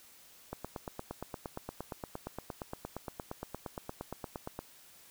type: click train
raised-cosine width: 1 ms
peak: -24 dBFS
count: 36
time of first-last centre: 0.53-4.59 s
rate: 8.62 Hz
effects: white hiss -58 dBFS RMS until 5.1 s